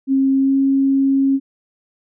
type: tone with pitch glide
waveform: sine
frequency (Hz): 269.1 to 271.8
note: C4 to C#4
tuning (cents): +49 to -34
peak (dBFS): -12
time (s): 0.07-1.4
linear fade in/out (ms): 50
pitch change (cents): +17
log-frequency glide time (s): 0.36-0.56
effects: none